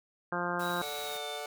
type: harmonic tone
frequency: 175.6 Hz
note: F3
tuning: 10 cents sharp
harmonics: 1 / 2 / 3 / 4 / 5 / 6 / 7 / 8 / 9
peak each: -39 / -39 / -39 / -39 / -39 / -39 / -39 / -39 / -39 dBFS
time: 0.32-0.82 s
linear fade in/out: 2 ms
type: noise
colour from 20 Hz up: white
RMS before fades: -46 dBFS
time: 0.59-1.18 s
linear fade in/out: 10 ms
type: tone with pitch glide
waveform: triangle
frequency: 3856 to 3577 Hz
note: B7 to A7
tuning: -42 to +28 cents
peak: -40 dBFS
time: 0.6-1.41 s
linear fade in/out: 50 ms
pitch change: -130 cents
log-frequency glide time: 1.01-1.24 s
type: chord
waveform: sawtooth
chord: D major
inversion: second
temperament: just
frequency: 440.5 / 587.3 / 734.2 Hz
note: A4 / D5 / F#5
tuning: +2 / 0 / -14 cents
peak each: -38 / -38 / -37 dBFS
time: 0.82-1.46 s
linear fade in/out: 2 ms
effects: none